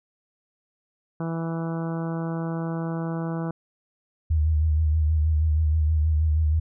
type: harmonic tone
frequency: 164.81 Hz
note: E3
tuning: in tune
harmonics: 1 / 2 / 3 / 4 / 5 / 6 / 7 / 8 / 9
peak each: -27 / -33 / -37 / -39 / -41 / -43 / -44 / -45 / -46 dBFS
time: 1.2-3.51 s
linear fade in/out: 2 ms
type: tone with vibrato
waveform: sine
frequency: 77.78 Hz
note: D#2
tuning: in tune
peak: -18 dBFS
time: 4.3-6.6 s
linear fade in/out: 10 ms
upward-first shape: sine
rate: 6.3 Hz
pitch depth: 52 cents each way
effects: none